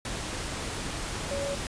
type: tone in noise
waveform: sine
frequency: 561 Hz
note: C#5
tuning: 21 cents sharp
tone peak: -30 dBFS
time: 1.31-1.55 s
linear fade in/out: 2 ms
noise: pink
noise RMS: -34 dBFS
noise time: 0.05-1.67 s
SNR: +1 dB
effects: resampled to 22050 Hz